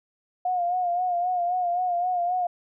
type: tone with vibrato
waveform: sine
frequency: 714 Hz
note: F5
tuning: 38 cents sharp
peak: -22 dBFS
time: 0.45-2.47 s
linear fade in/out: 5 ms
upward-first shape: sine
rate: 3.8 Hz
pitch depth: 52 cents each way
effects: none